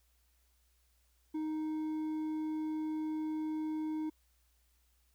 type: tone with hard clipping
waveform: triangle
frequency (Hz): 311.1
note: D#4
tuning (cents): 0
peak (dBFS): -35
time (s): 1.34-4.1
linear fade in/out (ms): 10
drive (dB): 7
effects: added 60 Hz sine -70 dBFS peak until 5.14 s + white hiss -75 dBFS RMS until 5.14 s